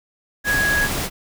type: tone in noise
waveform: sine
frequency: 1661.2 Hz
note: G#6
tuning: in tune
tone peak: -17 dBFS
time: 0.44-0.89 s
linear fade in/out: 50 ms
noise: pink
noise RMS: -24 dBFS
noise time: 0.44-1.1 s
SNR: +4 dB
effects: none